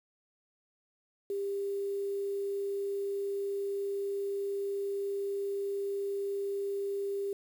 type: tone with quantisation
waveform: sine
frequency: 398.4 Hz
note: G4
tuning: 28 cents sharp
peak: -31 dBFS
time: 1.3-7.33 s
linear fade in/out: 2 ms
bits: 9
effects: none